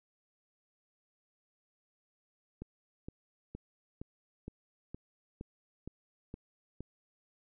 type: click train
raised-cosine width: 3 ms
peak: -29 dBFS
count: 10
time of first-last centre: 2.62-6.806 s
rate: 2.15 Hz
effects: none